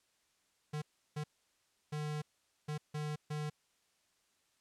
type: tone bursts at uneven times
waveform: square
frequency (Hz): 150.6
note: D3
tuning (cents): +44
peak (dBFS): -37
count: 6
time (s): 0.73-0.82 / 1.16-1.24 / 1.92-2.22 / 2.68-2.78 / 2.94-3.16 / 3.3-3.5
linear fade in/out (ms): 10
effects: white hiss -75 dBFS RMS until 4.6 s + low-pass 9000 Hz 12 dB/octave